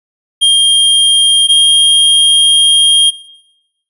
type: tone pair in turn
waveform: square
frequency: 3213 / 3227 Hz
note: G7 / G7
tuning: +42 / +50 cents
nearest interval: unison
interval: 8 cents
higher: second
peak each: -5 dBFS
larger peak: neither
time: 0.41-1.48 / 1.48-3.11 s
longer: second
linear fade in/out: 20 ms
effects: noise-tail reverb RT60 0.9 s tail -19 dB re dry + resampled to 24000 Hz